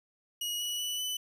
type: tone with pitch steps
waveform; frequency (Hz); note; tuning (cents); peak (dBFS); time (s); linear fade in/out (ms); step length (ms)
sawtooth; 2900 / 2932 / 2964 / 2997; F#7 / F#7 / F#7 / F#7; -35 / -16 / +2 / +22; -29; 0.41-1.17; 5; 190
effects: none